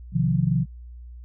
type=tone cluster; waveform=sine; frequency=128.6 / 153.9 / 176 Hz; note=C3 / D#3 / F3; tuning=-30 / -19 / +14 cents; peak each=-23 dBFS; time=0.12-0.66 s; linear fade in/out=50 ms; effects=added 60 Hz sine -38 dBFS peak until 1.24 s